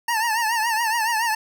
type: tone with vibrato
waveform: 25% pulse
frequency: 905 Hz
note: A5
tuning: 48 cents sharp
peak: -16 dBFS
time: 0.08-1.35 s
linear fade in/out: 5 ms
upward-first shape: triangle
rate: 7.1 Hz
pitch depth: 110 cents each way
effects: none